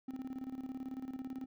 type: tone with tremolo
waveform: triangle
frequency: 261.2 Hz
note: C4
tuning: 3 cents flat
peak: -36 dBFS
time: 0.08-1.46 s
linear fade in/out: 5 ms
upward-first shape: square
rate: 18 Hz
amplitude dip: 70%
effects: none